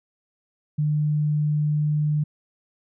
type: tone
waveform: sine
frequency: 150.1 Hz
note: D3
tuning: 38 cents sharp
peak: -19 dBFS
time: 0.78-2.24 s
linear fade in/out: 10 ms
effects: none